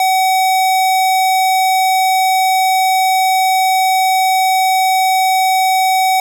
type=tone; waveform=square; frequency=755 Hz; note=F#5; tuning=35 cents sharp; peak=-11 dBFS; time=0-6.2 s; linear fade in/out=2 ms; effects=none